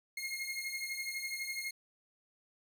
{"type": "beating tone pair", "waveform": "sawtooth", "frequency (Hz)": [2142, 2154], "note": ["C7", "C7"], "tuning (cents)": [40, 50], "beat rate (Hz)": 12, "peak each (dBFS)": [-36, -38], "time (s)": [0.17, 1.71], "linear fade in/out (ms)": 5, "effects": []}